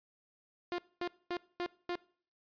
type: tone bursts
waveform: sawtooth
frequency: 351.8 Hz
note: F4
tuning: 13 cents sharp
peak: -30 dBFS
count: 5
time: 0.72-1.955 s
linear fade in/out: 0 ms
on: 63 ms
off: 230 ms
effects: noise-tail reverb RT60 0.5 s tail -22 dB re dry + resampled to 11025 Hz